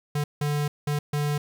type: tone bursts at uneven times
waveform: square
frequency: 146.83 Hz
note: D3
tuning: in tune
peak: -24 dBFS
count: 4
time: 0.15-0.24 / 0.41-0.68 / 0.87-0.99 / 1.13-1.38 s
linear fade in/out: 5 ms
effects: 10-bit